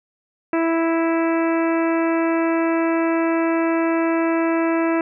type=harmonic tone; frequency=329.6 Hz; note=E4; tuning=in tune; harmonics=1 / 2 / 3 / 4 / 5 / 6 / 7 / 8; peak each=-18 / -24 / -28 / -30 / -32 / -34 / -35 / -36 dBFS; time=0.53-5.01 s; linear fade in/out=2 ms; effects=none